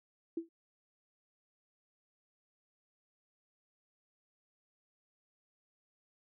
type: tone with exponential decay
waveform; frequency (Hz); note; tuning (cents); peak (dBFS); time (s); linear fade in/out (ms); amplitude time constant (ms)
sine; 332.1; E4; +13; -30; 0.37-0.49; 5; 25
effects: none